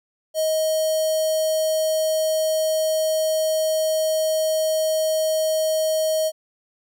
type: tone with notch filter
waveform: square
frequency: 630 Hz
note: D#5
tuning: 21 cents sharp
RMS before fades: -21 dBFS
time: 0.34-6.32 s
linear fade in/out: 50 ms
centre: 1800 Hz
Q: 0.74
effects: none